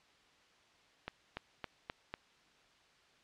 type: accelerating click train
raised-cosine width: 0.3 ms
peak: -23 dBFS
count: 5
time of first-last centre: 1.08-2.14 s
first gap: 290 ms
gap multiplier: 0.94
effects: white hiss -66 dBFS RMS until 3.23 s + low-pass 4000 Hz 12 dB/octave